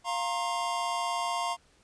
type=chord; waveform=square; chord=F suspended fourth; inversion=none; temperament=equal with one note detuned; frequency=698.5 / 932.3 / 1068.5 Hz; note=F5 / Bb5 / C6; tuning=0 / 0 / +36 cents; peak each=-34 dBFS; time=0.04-1.57 s; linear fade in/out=50 ms; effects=pink hiss -64 dBFS RMS until 1.83 s + resampled to 22050 Hz